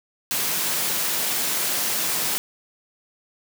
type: high-pass noise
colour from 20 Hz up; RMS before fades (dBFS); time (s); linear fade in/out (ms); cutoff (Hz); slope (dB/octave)
white; -24; 0.31-2.38; 0; 120; 96
effects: none